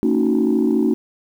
sine chord, D# minor seventh, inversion second, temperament equal with one note detuned, 227.1 / 277.2 / 311.1 / 370 Hz, A#3 / C#4 / D#4 / F#4, -45 / 0 / 0 / 0 cents, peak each -18 / -19 / -19 / -20 dBFS, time 0.03-0.94 s, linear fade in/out 0 ms, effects tanh soft clip ceiling -8 dBFS + 8-bit

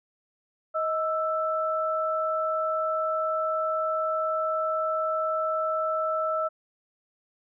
sine tone pair together, 631 / 1322 Hz, D#5 / E6, +24 / +5 cents, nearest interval octave + minor second, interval 1281 cents, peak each -27 dBFS, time 0.74-6.49 s, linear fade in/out 20 ms, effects none

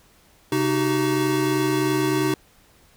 square tone cluster, 133.7 / 308.7 / 378.1 Hz, C3 / D#4 / F#4, +38 / -14 / +38 cents, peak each -28 / -23 / -24 dBFS, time 0.52-2.34 s, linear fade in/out 2 ms, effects pink hiss -56 dBFS RMS until 2.96 s

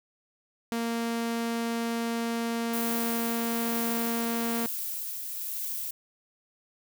sawtooth tone, 231.7 Hz, A#3, 10 cents flat, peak -24 dBFS, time 0.72-4.66 s, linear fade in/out 0 ms
violet noise with tremolo, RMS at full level -33 dBFS, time 2.73-5.91 s, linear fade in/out 5 ms, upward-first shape triangle, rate 1.1 Hz, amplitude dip 35%
effects none

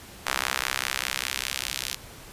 sawtooth tone with high-pass filter sweep, 65 Hz, C2, 11 cents flat, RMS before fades -30 dBFS, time 0.26-1.96 s, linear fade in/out 10 ms, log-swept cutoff 1200 to 3400 Hz, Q 0.95, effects pink hiss -45 dBFS RMS until 2.32 s + resampled to 32000 Hz

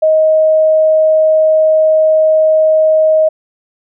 sine tone, 628 Hz, D#5, 16 cents sharp, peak -6 dBFS, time 0.02-3.29 s, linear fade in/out 10 ms, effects none

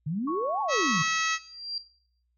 sine exponential two-way sweep, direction up then down, 140 to 895 to 140 Hz, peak -27 dBFS, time 0.06-1.03 s, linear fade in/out 10 ms, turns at 0.61 s
sine tone, 1108.7 Hz, C#6, in tune, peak -30 dBFS, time 0.27-1.03 s, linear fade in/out 10 ms
harmonic tone, 647 Hz, E5, 32 cents flat, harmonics 2 / 3 / 4 / 5 / 6 / 7 / 8 / 9 / 10, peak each -29 / -31 / -32 / -37 / -36 / -38 / -40 / -40 / -36 dBFS, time 0.68-1.39 s, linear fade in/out 50 ms
sine tone with exponential growth, 4743 Hz, D8, 16 cents sharp, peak -28 dBFS, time 1.18-1.78 s, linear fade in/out 2 ms, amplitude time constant 130 ms
effects noise-tail reverb RT60 0.6 s tail -17 dB re dry + added 60 Hz sine -70 dBFS peak until 2.37 s

